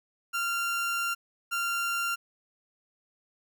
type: tone pair in turn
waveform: 30% pulse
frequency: 1385 / 1385 Hz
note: F6 / F6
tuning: -15 / -15 cents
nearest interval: unison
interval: 0 cents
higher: neither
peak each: -25 dBFS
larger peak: neither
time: 0.33-1.15 / 1.51-2.16 s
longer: first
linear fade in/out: 20 ms
effects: none